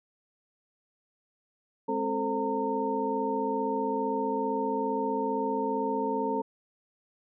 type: tone cluster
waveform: sine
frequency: 209.4 / 264.7 / 441.7 / 524 / 915 Hz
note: G#3 / C4 / A4 / C5 / A#5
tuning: +15 / +20 / +7 / +2 / -32 cents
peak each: -37 / -33 / -31 / -36 / -31 dBFS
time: 1.88-6.42 s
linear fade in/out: 10 ms
effects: none